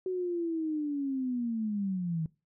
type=linear sweep; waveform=sine; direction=down; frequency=374.7 to 155.9 Hz; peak=-29 dBFS; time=0.06-2.26 s; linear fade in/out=2 ms; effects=noise-tail reverb RT60 0.3 s tail -22 dB re dry